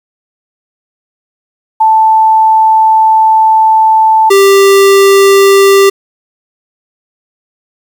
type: tone pair in turn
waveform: sine / square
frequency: 880 / 393.7 Hz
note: A5 / G4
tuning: 0 / +8 cents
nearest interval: octave + major second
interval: 1392 cents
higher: first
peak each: -3 dBFS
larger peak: neither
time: 1.8-4.3 / 4.3-5.9 s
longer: first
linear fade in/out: 10 ms
effects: 7-bit